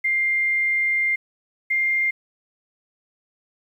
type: tone pair in turn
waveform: sine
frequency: 2100 / 2109 Hz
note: C7 / C7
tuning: +6 / +13 cents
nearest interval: unison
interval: 7 cents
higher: second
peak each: -18 dBFS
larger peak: neither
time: 0.04-1.16 / 1.7-2.11 s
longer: first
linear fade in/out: 10 ms
effects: 9-bit